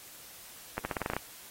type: accelerating click train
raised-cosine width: 0.5 ms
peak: -17 dBFS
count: 9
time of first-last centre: 0.78-1.166 s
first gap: 70 ms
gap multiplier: 0.89
effects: white hiss -50 dBFS RMS until 1.5 s + AAC 48 kbps